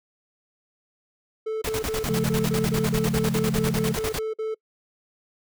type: tone bursts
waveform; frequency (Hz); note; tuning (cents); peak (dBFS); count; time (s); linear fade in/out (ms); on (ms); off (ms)
triangle; 438.5; A4; -6; -23; 15; 1.46-4.546; 10; 160; 49
type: noise with tremolo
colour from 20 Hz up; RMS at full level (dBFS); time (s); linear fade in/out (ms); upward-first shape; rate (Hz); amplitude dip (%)
pink; -28; 1.64-4.19; 5; square; 10; 80
type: chord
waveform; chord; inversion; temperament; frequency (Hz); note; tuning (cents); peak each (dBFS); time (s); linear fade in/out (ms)
sine; Db augmented; none; equal with one note detuned; 138.59 / 174.61 / 215.8; Db3 / F3 / A3; 0 / 0 / -33; -27; 2.06-3.97; 50
effects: noise-tail reverb RT60 0.1 s tail -26 dB re dry